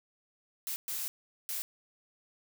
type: noise bursts at uneven times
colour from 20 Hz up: blue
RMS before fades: -36 dBFS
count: 3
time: 0.67-0.76 / 0.88-1.08 / 1.49-1.62 s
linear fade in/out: 0 ms
effects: none